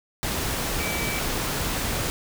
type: tone in noise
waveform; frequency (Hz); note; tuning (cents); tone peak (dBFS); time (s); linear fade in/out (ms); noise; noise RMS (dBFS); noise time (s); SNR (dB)
sine; 2306; D7; -32; -31; 0.8-1.19; 0; pink; -27; 0.23-2.1; -7
effects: none